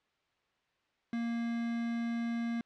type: tone with quantisation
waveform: triangle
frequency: 233.1 Hz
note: A#3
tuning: in tune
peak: -30 dBFS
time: 1.13-2.61 s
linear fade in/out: 2 ms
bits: 7
effects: white hiss -75 dBFS RMS until 2.65 s + low-pass 3000 Hz 12 dB/octave

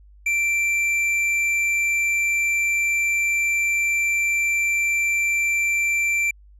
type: tone with tanh clipping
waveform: triangle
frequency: 2349 Hz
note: D7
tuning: in tune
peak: -20 dBFS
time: 0.26-6.31 s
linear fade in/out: 5 ms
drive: 12 dB
effects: added 50 Hz sine -46 dBFS peak until 6.59 s + resampled to 32000 Hz

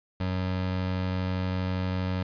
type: tone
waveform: 25% pulse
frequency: 92.5 Hz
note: F#2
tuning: in tune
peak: -23 dBFS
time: 0.2-2.23 s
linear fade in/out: 5 ms
effects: resampled to 11025 Hz + 10-bit

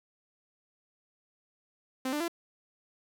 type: tone with pitch steps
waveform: sawtooth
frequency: 260 / 296.9 / 339.1 Hz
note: C4 / D4 / E4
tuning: -11 / +19 / +49 cents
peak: -26 dBFS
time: 2.05-2.281 s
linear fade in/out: 5 ms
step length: 77 ms
effects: 10-bit

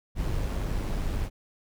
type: noise with amplitude modulation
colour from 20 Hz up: brown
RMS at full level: -27 dBFS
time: 0.15-1.3 s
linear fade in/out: 50 ms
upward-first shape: sine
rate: 99.3 Hz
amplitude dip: 35%
effects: none

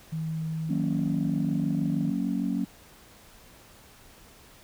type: tone with pitch glide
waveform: sine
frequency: 159.6 to 158.5 Hz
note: D#3 to D#3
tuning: +44 to +32 cents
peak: -28 dBFS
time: 0.12-2.11 s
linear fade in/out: 10 ms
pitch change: -12 cents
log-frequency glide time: 0.59-0.88 s
type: chord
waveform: sine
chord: F# major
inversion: none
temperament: just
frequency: 185 / 231.2 / 277.5 Hz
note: F#3 / A#3 / C#4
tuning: 0 / -14 / +2 cents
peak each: -29 dBFS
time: 0.69-2.65 s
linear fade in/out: 10 ms
effects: tanh soft clip ceiling -17 dBFS + pink hiss -53 dBFS RMS until 4.63 s

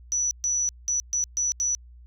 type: tone bursts at uneven times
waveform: sine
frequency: 5920 Hz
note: F#8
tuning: in tune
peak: -22 dBFS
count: 6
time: 0.12-0.31 / 0.44-0.69 / 0.88-1 / 1.13-1.24 / 1.37-1.52 / 1.6-1.75 s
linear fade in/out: 0 ms
effects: added 60 Hz sine -45 dBFS peak until 2.06 s

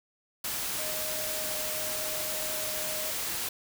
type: tone in noise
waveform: sine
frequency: 620 Hz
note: D#5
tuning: 6 cents flat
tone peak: -39 dBFS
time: 0.78-3.11 s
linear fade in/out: 5 ms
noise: white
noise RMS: -33 dBFS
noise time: 0.44-3.49 s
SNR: -9 dB
effects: none

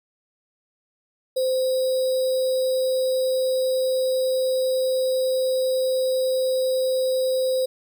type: tone with sample-and-hold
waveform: sine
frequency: 518 Hz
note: C5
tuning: 17 cents flat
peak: -19 dBFS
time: 1.36-7.66 s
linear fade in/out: 10 ms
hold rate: 4410 Hz
effects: none

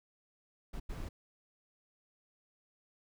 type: noise bursts at uneven times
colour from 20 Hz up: brown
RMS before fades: -40 dBFS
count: 2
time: 0.73-0.8 / 0.89-1.09 s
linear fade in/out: 10 ms
effects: none

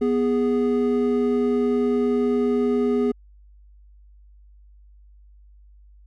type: tone pair together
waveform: triangle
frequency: 245.6 / 412.7 Hz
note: B3 / G#4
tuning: -9 / -11 cents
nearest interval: major sixth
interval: 898 cents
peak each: -19 dBFS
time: 0.01-3.12 s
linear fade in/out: 10 ms
effects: added 50 Hz sine -47 dBFS peak until 6.06 s

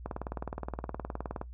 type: click train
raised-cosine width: 1 ms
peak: -21 dBFS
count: 27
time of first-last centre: 0.06-1.414 s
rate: 19.2 Hz
effects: noise-tail reverb RT60 0.1 s tail -17 dB re dry + added 60 Hz sine -42 dBFS peak until 1.53 s

